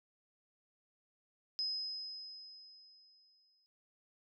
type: tone with exponential decay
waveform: sine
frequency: 5070 Hz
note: D#8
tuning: 32 cents sharp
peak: -33 dBFS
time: 1.59-3.66 s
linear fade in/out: 0 ms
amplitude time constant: 450 ms
effects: none